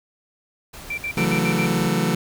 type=noise; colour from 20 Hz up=pink; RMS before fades=-39 dBFS; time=0.73-1.88 s; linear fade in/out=10 ms
type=tone bursts; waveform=sine; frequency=2349 Hz; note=D7; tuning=in tune; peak=-24 dBFS; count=6; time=0.9-1.662 s; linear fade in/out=5 ms; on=77 ms; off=60 ms
type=chord; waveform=sawtooth; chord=F# minor seventh; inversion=second; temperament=just; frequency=138.75 / 166.5 / 185 / 222 Hz; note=C#3 / E3 / F#3 / A3; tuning=+2 / +18 / 0 / +16 cents; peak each=-23 / -19 / -20 / -20 dBFS; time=1.17-2.15 s; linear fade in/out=5 ms
effects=none